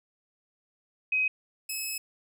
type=tone pair in turn; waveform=sine / 10% pulse; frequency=2526 / 2582 Hz; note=D#7 / E7; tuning=+26 / -37 cents; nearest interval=unison; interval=37 cents; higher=second; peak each=-23 dBFS; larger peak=neither; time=1.12-1.28 / 1.69-1.98 s; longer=second; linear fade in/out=5 ms; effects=none